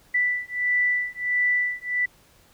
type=beating tone pair; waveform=sine; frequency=1975.5 / 1977 Hz; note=B6 / B6; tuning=0 / +1 cents; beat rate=1.5 Hz; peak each=-24 dBFS; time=0.14-2.06 s; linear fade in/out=10 ms; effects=pink hiss -57 dBFS RMS until 2.53 s